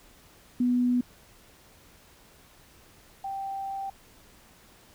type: tone pair in turn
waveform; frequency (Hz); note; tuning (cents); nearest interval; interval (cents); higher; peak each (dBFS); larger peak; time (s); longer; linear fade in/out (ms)
sine; 246.4 / 782.3; B3 / G5; -4 / -4; octave + minor sixth; 2000; second; -21 / -31; first; 0.6-1.01 / 3.24-3.9; second; 5
effects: pink hiss -56 dBFS RMS until 4.94 s